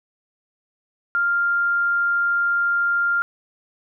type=tone; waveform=sine; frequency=1396.9 Hz; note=F6; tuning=in tune; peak=-17 dBFS; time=1.15-3.22 s; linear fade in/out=0 ms; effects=none